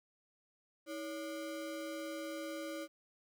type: ring-modulated tone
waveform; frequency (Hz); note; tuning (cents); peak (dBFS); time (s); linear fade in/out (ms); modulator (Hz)
square; 442.1; A4; +8; -38; 0.86-2.88; 50; 121
effects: 12-bit